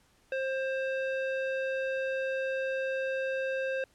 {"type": "tone with low-pass filter", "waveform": "square", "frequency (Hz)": 530, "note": "C5", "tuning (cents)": 22, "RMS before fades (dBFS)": -32, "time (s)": [0.32, 3.84], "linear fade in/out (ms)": 2, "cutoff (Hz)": 2300, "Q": 1.8, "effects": ["pink hiss -66 dBFS RMS until 3.94 s", "low-pass 11000 Hz 12 dB/octave"]}